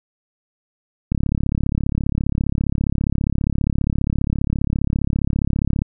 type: click train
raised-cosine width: 5 ms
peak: -7 dBFS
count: 165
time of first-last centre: 1.12-5.819 s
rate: 34.9 Hz
effects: none